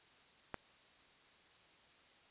click, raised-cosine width 0.5 ms, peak -25 dBFS, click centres 0.543 s, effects white hiss -65 dBFS RMS until 2.3 s + resampled to 8000 Hz

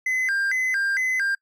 triangle tone with vibrato, 1800 Hz, A6, 39 cents sharp, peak -19 dBFS, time 0.06-1.35 s, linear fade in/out 5 ms, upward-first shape square, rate 2.2 Hz, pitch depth 210 cents each way, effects noise-tail reverb RT60 0.1 s tail -23 dB re dry

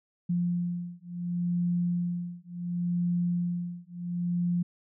sine beating tone pair, 174.61 / 175.31 Hz, F3 / F3, 0 / +7 cents, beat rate 0.7 Hz, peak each -30 dBFS, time 0.29-4.63 s, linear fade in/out 10 ms, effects none

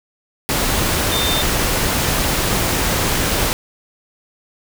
sine tone in noise, 3606 Hz, A7, 42 cents sharp, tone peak -20 dBFS, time 1.12-1.42 s, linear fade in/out 0 ms, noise pink, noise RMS -18 dBFS, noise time 0.49-3.53 s, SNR -5 dB, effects none

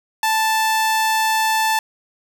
sawtooth tone, 880 Hz, A5, in tune, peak -12 dBFS, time 0.23-1.79 s, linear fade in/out 2 ms, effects none

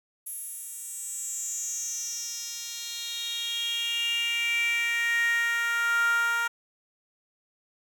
10% pulse tone with high-pass filter sweep, 467.3 Hz, A#4, 4 cents sharp, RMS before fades -29 dBFS, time 0.26-6.48 s, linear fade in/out 10 ms, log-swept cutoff 11000 to 1200 Hz, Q 6.4, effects none

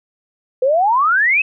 sine exponential sweep, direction up, 493.9 to 2637 Hz, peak -11 dBFS, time 0.62-1.42 s, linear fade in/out 5 ms, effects none

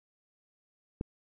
click, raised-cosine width 3 ms, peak -20 dBFS, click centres 1.011 s, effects none

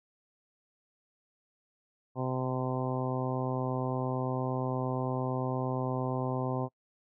harmonic tone, 128.7 Hz, C3, 28 cents flat, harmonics 1 / 2 / 3 / 4 / 5 / 6 / 7 / 8, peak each -33 / -36 / -38 / -39 / -40 / -41 / -41 / -42 dBFS, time 2.15-6.69 s, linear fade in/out 50 ms, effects noise-tail reverb RT60 0.1 s tail -24 dB re dry

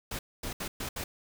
pink noise bursts at uneven times, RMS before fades -36 dBFS, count 5, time 0.11-0.19 / 0.43-0.53 / 0.6-0.68 / 0.8-0.89 / 0.96-1.04 s, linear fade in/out 5 ms, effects none

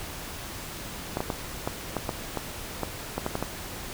clicks, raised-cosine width 1 ms, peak -13 dBFS, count 12, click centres 1.171 / 1.205 / 1.302 / 1.675 / 1.967 / 2.092 / 2.373 / 2.833 / 3.18 / 3.264 / 3.354 / 3.426 s, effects pink hiss -38 dBFS RMS until 3.93 s

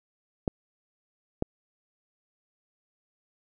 clicks, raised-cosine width 2 ms, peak -12 dBFS, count 2, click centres 0.478 / 1.424 s, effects none

